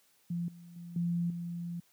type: tone with level steps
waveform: sine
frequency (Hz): 172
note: F3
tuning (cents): -26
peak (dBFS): -31 / -48 / -42 / -28 / -35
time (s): 0.3-1.8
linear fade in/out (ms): 5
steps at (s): 0.48 / 0.76 / 0.96 / 1.3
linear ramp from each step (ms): 2
effects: white hiss -68 dBFS RMS until 1.92 s + high-pass 100 Hz 12 dB/octave